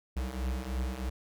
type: beating tone pair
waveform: square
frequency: 61.74 / 64.84 Hz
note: B1 / C2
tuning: 0 / -15 cents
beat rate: 3.1 Hz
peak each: -37 / -34 dBFS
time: 0.16-1.1 s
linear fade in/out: 10 ms
effects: none